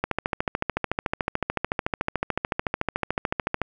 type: click train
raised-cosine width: 0.5 ms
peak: -8 dBFS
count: 50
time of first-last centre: 0.04-3.617 s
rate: 13.7 Hz
effects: none